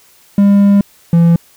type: tone pair in turn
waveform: triangle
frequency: 200.8 / 168.85 Hz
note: G3 / E3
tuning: +42 / +42 cents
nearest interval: minor third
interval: 300 cents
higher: first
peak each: -3 dBFS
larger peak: neither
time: 0.38-0.81 / 1.13-1.36 s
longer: first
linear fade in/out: 2 ms
effects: white hiss -47 dBFS RMS until 1.56 s